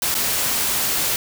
white noise with dropouts, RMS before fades -21 dBFS, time 0.02-1.16 s, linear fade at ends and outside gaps 1 ms, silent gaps 0.143-0.151 s, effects none

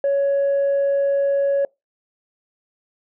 sine tone, 558 Hz, C#5, 11 cents sharp, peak -14 dBFS, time 0.04-1.65 s, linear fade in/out 2 ms, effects noise-tail reverb RT60 0.2 s tail -25 dB re dry + tanh soft clip ceiling -14 dBFS

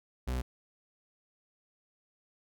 40% pulse tone, 63 Hz, B1, 35 cents sharp, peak -30 dBFS, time 0.27-0.42 s, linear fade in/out 10 ms, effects none

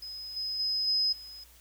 sine tone with level steps, 5060 Hz, D#8, 28 cents sharp, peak -38 / -31 / -27 / -24 / -43 dBFS, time 0.02-1.44 s, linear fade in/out 5 ms, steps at 0.36 / 0.59 / 0.87 / 1.12 s, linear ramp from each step 10 ms, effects added 60 Hz sine -58 dBFS peak until 1.6 s + white hiss -58 dBFS RMS until 1.6 s

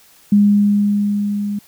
sine tone with level ramp, 204.7 Hz, G#3, 25 cents flat, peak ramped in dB -7 to -19 dBFS, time 0.32-1.59 s, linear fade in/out 5 ms, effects white hiss -49 dBFS RMS until 1.67 s

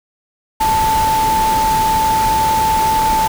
sine tone in noise, 880 Hz, A5, in tune, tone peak -12 dBFS, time 0.6-3.28 s, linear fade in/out 10 ms, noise pink, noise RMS -22 dBFS, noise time 0.6-3.28 s, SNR +7 dB, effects none

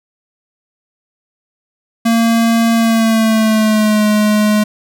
square tone with pitch glide, 229.2 to 211.4 Hz, A#3 to G#3, -29 to +31 cents, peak -10 dBFS, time 2.05-4.64 s, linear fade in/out 10 ms, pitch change -140 cents, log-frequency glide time 2.74-4.06 s, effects none

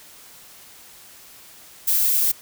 violet noise, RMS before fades -19 dBFS, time 1.87-2.32 s, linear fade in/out 10 ms, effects white hiss -46 dBFS RMS until 2.41 s

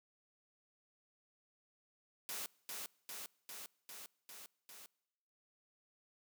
white noise with echo, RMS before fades -43 dBFS, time 2.29-2.46 s, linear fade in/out 0 ms, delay 400 ms, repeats 6, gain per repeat -2 dB, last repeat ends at 4.86 s, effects noise-tail reverb RT60 1.0 s tail -26 dB re dry + high-pass 200 Hz 12 dB/octave

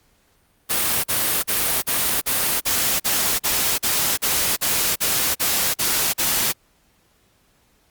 white noise bursts, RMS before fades -20 dBFS, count 15, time 0.69-6.528 s, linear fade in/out 20 ms, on 350 ms, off 42 ms, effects pink hiss -61 dBFS RMS until 7.9 s + Opus 48 kbps

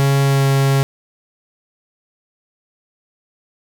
45% pulse tone with pitch glide, 138.3 to 136.87 Hz, C#3 to C#3, -4 to -22 cents, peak -12 dBFS, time 0-0.83 s, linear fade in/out 0 ms, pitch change -18 cents, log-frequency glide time 0.23-0.46 s, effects none

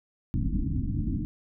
pink low-pass noise, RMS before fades -28 dBFS, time 0.34-1.25 s, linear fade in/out 0 ms, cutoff 310 Hz, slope 96 dB/octave, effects none

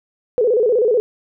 sine tone with vibrato, 461.1 Hz, A#4, 19 cents flat, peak -12 dBFS, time 0.38-1 s, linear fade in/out 0 ms, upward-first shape square, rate 16 Hz, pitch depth 130 cents each way, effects none

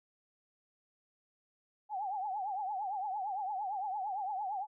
sine tone with vibrato, 796 Hz, G5, 26 cents sharp, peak -34 dBFS, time 1.89-4.67 s, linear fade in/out 50 ms, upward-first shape triangle, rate 8.8 Hz, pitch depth 160 cents each way, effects none

